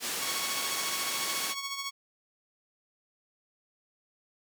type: low-pass noise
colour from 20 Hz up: white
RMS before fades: -34 dBFS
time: 0-1.55 s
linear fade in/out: 50 ms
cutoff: 9800 Hz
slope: 12 dB/octave
type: tone with tremolo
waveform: 10% pulse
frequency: 1108.7 Hz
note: C#6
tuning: in tune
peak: -23 dBFS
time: 0.21-1.91 s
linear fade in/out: 20 ms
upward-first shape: triangle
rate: 14 Hz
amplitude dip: 60%
effects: high-pass 200 Hz 12 dB/octave